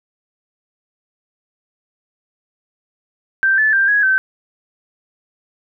sine tone with pitch steps, 1566 / 1739 / 1582 / 1664 / 1542 Hz, G6 / A6 / G6 / G#6 / G6, -2 / -21 / +15 / +3 / -29 cents, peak -11 dBFS, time 3.43-4.18 s, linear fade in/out 0 ms, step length 150 ms, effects none

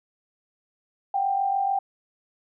sine tone pair together, 740 / 786.8 Hz, F#5 / G5, 0 / +6 cents, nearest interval minor second, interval 106 cents, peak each -29 / -22 dBFS, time 1.14-1.79 s, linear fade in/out 5 ms, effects none

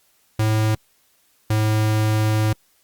square tone pair in turn, 108.8 / 108.11 Hz, A2 / A2, -19 / -30 cents, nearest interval unison, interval 11 cents, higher first, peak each -17 dBFS, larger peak neither, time 0.39-0.75 / 1.5-2.53 s, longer second, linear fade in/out 5 ms, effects white hiss -61 dBFS RMS until 2.83 s + Opus 48 kbps

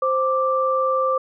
sine tone pair together, 523.4 / 1175 Hz, C5 / D6, 0 / +1 cents, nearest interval octave + major second, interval 1401 cents, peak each -20 dBFS, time 0.02-1.18 s, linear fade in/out 5 ms, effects none

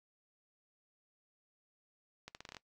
accelerating click train, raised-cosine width 0.2 ms, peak -29 dBFS, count 8, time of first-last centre 2.28-2.568 s, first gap 69 ms, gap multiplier 0.82, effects noise-tail reverb RT60 0.1 s tail -20 dB re dry + AAC 64 kbps

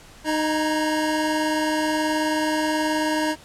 square tone cluster, 308.1 / 618 / 943 / 1648 Hz, D#4 / D#5 / A#5 / G#6, -17 / -12 / +20 / -14 cents, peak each -24 / -28 / -28 / -32 dBFS, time 0.24-3.36 s, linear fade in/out 50 ms, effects pink hiss -47 dBFS RMS until 3.44 s + low-pass 10000 Hz 12 dB/octave

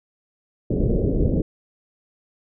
pink low-pass noise, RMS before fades -20 dBFS, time 0.7-1.42 s, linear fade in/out 5 ms, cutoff 530 Hz, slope 48 dB/octave, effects none

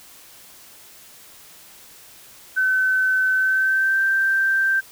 sine tone with pitch glide, 1523 to 1567.6 Hz, F#6 to G6, +50 to 0 cents, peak -16 dBFS, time 2.56-4.81 s, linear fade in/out 20 ms, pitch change +50 cents, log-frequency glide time 3.34-4.01 s, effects white hiss -46 dBFS RMS until 4.91 s

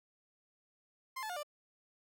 30% pulse tone with pitch steps, 1049 / 866.9 / 716.5 / 592.1 Hz, C6 / A5 / F5 / D5, +4 / -26 / +44 / +14 cents, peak -36 dBFS, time 1.16-1.432 s, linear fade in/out 10 ms, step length 68 ms, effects none

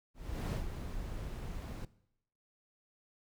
brown noise with ADSR envelope, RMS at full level -33 dBFS, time 0.14-1.85 s, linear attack 380 ms, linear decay 120 ms, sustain -8 dB, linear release 3 ms, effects noise-tail reverb RT60 0.8 s tail -20 dB re dry

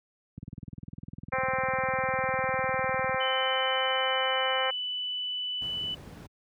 click train, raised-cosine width 5 ms, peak -25 dBFS, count 56, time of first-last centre 0.38-3.144 s, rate 19.9 Hz
harmonic tone, 261.6 Hz, C4, in tune, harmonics 2 / 3 / 4 / 5 / 6 / 7 / 8 / 9, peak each -31 / -33 / -34 / -35 / -36 / -36 / -37 / -38 dBFS, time 1.32-4.71 s, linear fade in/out 10 ms
sine tone with pitch glide, 3023 to 2985 Hz, F#7 to F#7, +36 to +15 cents, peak -30 dBFS, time 3.2-5.95 s, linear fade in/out 10 ms, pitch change -21 cents, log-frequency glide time 3.56-4.57 s
brown noise, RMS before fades -40 dBFS, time 5.61-6.27 s, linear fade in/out 10 ms
effects high-pass 100 Hz 12 dB/octave

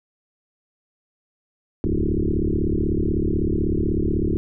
sine tone with frequency modulation, 150 Hz, D3, 37 cents sharp, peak -18 dBFS, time 1.84-4.37 s, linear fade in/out 0 ms, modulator 36.1 Hz, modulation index 6.4, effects none

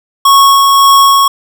square tone with tremolo, 1103 Hz, C#6, 9 cents flat, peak -3 dBFS, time 0.25-1.28 s, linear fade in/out 5 ms, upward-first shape sine, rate 1.8 Hz, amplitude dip 25%, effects none

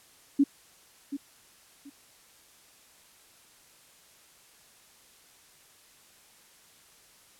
sine tone with echo, 280.7 Hz, C#4, 22 cents sharp, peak -17 dBFS, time 0.39-0.44 s, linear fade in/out 10 ms, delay 730 ms, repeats 2, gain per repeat -13 dB, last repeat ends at 1.9 s, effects white hiss -58 dBFS RMS until 7.39 s + low-pass 12000 Hz 12 dB/octave

